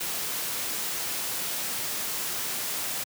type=noise; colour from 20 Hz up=white; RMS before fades=-31 dBFS; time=0-3.04 s; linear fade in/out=10 ms; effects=high-pass 100 Hz 12 dB/octave